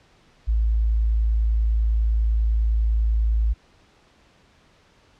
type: tone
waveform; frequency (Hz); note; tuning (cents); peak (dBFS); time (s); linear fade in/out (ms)
sine; 55; A1; 0; -17; 0.47-3.54; 20
effects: pink hiss -57 dBFS RMS until 5.19 s + low-pass 5000 Hz 12 dB/octave